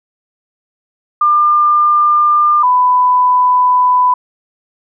sine tone pair in turn, 1199 / 997.5 Hz, D6 / B5, +36 / +17 cents, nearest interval minor third, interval 319 cents, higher first, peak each -7 dBFS, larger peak neither, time 1.21-2.63 / 2.63-4.14 s, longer second, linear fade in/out 5 ms, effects none

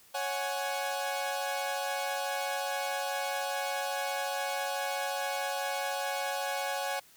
sawtooth chord, C# suspended fourth, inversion none, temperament equal with one note detuned, 554.4 / 740 / 834 Hz, C#5 / F#5 / G#5, 0 / 0 / +7 cents, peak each -32 dBFS, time 0.14-7 s, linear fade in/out 10 ms, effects white hiss -59 dBFS RMS until 7.16 s

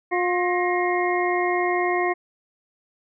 harmonic tone with a mistuned harmonic, 356.3 Hz, F4, 35 cents sharp, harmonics 1 / 2 / 3 / 5 / 6, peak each -23 / -25 / -28 / -29 / -29 dBFS, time 0.11-2.14 s, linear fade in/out 20 ms, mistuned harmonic 5, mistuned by +84 cents, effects none

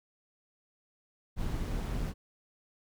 brown noise with amplitude modulation, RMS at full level -31 dBFS, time 1.36-2.14 s, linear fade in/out 50 ms, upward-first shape sine, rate 194 Hz, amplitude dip 50%, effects none

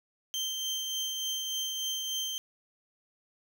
30% pulse tone with tremolo, 3136 Hz, G7, in tune, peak -27 dBFS, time 0.34-2.38 s, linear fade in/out 0 ms, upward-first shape triangle, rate 3.4 Hz, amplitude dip 35%, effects 9-bit

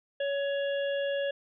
harmonic tone, 560 Hz, C#5, 18 cents sharp, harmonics 1 / 3 / 5 / 6, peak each -28 / -38 / -42 / -44 dBFS, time 0.2-1.31 s, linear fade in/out 5 ms, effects none

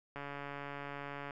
click train, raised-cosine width 0.5 ms, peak -28 dBFS, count 164, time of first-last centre 0.16-1.308 s, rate 142 Hz, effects none

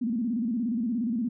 sine tone with vibrato, 233.1 Hz, A#3, in tune, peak -25 dBFS, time 0.01-1.29 s, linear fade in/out 10 ms, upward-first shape square, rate 17 Hz, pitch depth 120 cents each way, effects none

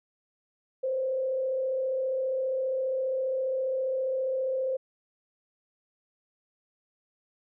sine tone with frequency modulation, 523.3 Hz, C5, in tune, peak -26 dBFS, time 0.83-4.77 s, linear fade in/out 10 ms, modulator 34.9 Hz, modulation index 0.37, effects none

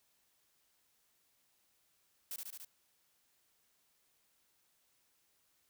blue noise with echo, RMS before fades -42 dBFS, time 2.31-2.36 s, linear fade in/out 2 ms, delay 72 ms, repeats 4, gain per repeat -2 dB, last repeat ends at 2.648 s, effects white hiss -75 dBFS RMS until 5.69 s

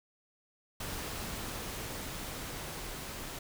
pink noise with level ramp, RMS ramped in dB -39 to -42 dBFS, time 0.8-3.39 s, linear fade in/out 5 ms, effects none

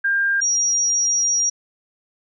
sine tone pair in turn, 1600 / 5702 Hz, G6 / F8, +35 / +35 cents, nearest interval octave + minor seventh, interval 2200 cents, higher second, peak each -16 dBFS, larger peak neither, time 0.04-0.41 / 0.41-1.5 s, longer second, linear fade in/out 10 ms, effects none

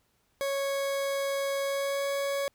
40% pulse tone with pitch glide, 553 to 558.1 Hz, C#5 to C#5, -4 to +12 cents, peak -27 dBFS, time 0.41-2.48 s, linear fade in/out 0 ms, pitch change +16 cents, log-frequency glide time 1.63-2.07 s, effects pink hiss -71 dBFS RMS until 2.54 s

